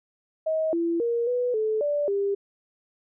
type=tone with pitch steps; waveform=sine; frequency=634 / 336.9 / 469.5 / 492.5 / 434.5 / 584 / 399.5 Hz; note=D#5 / E4 / A#4 / B4 / A4 / D5 / G4; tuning=+32 / +38 / +12 / -5 / -22 / -10 / +33 cents; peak=-22 dBFS; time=0.46-2.35 s; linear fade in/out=10 ms; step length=270 ms; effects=none